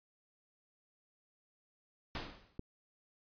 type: noise with exponential decay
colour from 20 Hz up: pink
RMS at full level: -37 dBFS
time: 2.15-2.58 s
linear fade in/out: 1 ms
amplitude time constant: 92 ms
type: click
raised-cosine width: 3 ms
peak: -28 dBFS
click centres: 2.594 s
effects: resampled to 11025 Hz